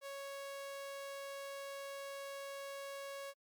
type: tone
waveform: sawtooth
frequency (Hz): 554.4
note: C#5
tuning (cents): 0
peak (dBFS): -40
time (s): 0.01-3.34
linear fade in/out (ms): 50
effects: MP3 96 kbps